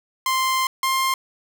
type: tone pair in turn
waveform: sawtooth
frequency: 1046.5 / 1057.4 Hz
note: C6 / C6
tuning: 0 / +18 cents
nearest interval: unison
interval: 18 cents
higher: second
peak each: -15 dBFS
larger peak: neither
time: 0.26-0.67 / 0.83-1.14 s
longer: first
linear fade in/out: 2 ms
effects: none